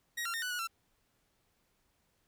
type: tone with pitch steps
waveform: sawtooth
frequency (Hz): 1890 / 1375 / 1833 / 1487 / 1456 / 1348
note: A#6 / F6 / A#6 / F#6 / F#6 / E6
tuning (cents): +23 / -27 / -30 / +8 / -28 / +38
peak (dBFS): -31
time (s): 0.17-0.674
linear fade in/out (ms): 10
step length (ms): 84
effects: pink hiss -75 dBFS RMS until 2.27 s